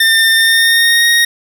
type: tone with pitch glide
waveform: 25% pulse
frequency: 1804 to 1867.6 Hz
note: A6 to A#6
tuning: +43 to +3 cents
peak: -4 dBFS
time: 0-1.25 s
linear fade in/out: 5 ms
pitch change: +60 cents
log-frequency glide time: 0.35-1.06 s
effects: none